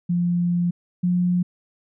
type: tone pair in turn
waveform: sine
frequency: 174.61 / 178.18 Hz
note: F3 / F3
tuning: 0 / +35 cents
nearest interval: unison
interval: 35 cents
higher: second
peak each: -18 / -17 dBFS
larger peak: second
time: 0.09-0.71 / 1.03-1.43 s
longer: first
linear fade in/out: 10 ms
effects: none